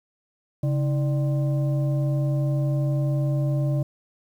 sine tone with frequency modulation, 138.59 Hz, C#3, in tune, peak -20 dBFS, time 0.63-3.83 s, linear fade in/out 5 ms, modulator 456 Hz, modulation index 0.49, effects 9-bit

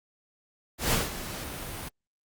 pink noise with ADSR envelope, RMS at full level -24 dBFS, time 0.78-1.89 s, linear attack 130 ms, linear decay 180 ms, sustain -13 dB, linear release 11 ms, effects Opus 48 kbps

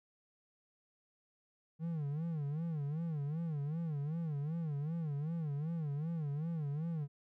triangle tone with vibrato, 154.5 Hz, D#3, 12 cents flat, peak -33 dBFS, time 1.79-7.08 s, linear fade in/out 50 ms, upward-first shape sine, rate 2.6 Hz, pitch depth 160 cents each way, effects none

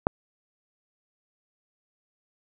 click, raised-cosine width 1 ms, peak -6 dBFS, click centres 0.069 s, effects none

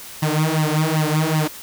sawtooth tone with flanger, 155.56 Hz, D#3, in tune, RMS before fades -19 dBFS, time 0.22-1.48 s, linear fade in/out 10 ms, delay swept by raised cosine 1 to 5.6 ms, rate 2.6 Hz, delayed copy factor +1, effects white hiss -37 dBFS RMS until 1.62 s

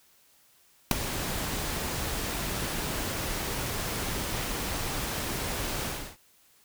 pink noise with ADSR envelope, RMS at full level -17 dBFS, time 0.91-6.17 s, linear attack 3 ms, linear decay 6 ms, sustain -15 dB, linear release 310 ms, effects white hiss -62 dBFS RMS until 6.64 s

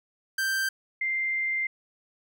45% pulse / sine tone pair in turn, 1568 / 2093 Hz, G6 / C7, 0 / 0 cents, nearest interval perfect fourth, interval 500 cents, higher second, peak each -25 dBFS, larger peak neither, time 0.38-0.69 / 1.01-1.67 s, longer second, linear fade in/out 5 ms, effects none

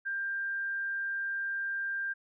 sine tone, 1590 Hz, G6, 24 cents sharp, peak -31 dBFS, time 0.05-2.14 s, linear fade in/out 20 ms, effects none

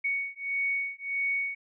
sine beating tone pair, 2228 / 2229.6 Hz, C#7 / C#7, +8 / +9 cents, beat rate 1.6 Hz, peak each -31 dBFS, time 0.04-1.55 s, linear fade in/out 10 ms, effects none

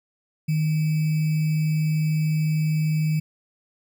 sine tone with sample-and-hold, 155.56 Hz, D#3, in tune, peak -19 dBFS, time 0.48-3.2 s, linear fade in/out 10 ms, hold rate 2450 Hz, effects none

